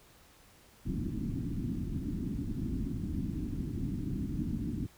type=low-pass noise; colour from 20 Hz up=white; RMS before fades=-35 dBFS; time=0.85-4.87 s; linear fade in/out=20 ms; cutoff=300 Hz; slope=48 dB/octave; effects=pink hiss -60 dBFS RMS until 4.97 s